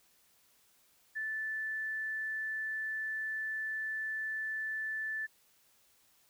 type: tone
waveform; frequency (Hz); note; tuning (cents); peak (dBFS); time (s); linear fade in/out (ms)
sine; 1754; A6; -6; -34; 1.15-5.27; 20
effects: white hiss -68 dBFS RMS until 6.29 s